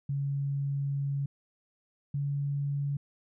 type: tone pair in turn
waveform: sine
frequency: 140 / 141.79 Hz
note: C#3 / C#3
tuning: +18 / +40 cents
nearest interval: unison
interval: 22 cents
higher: second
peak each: -28 dBFS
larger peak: neither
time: 0.09-1.26 / 2.14-2.97 s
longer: first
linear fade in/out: 5 ms
effects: none